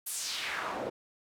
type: noise with band-pass filter sweep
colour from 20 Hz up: pink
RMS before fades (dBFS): -36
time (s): 0.06-0.9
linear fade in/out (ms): 10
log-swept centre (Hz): 12000 to 430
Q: 1.9
effects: none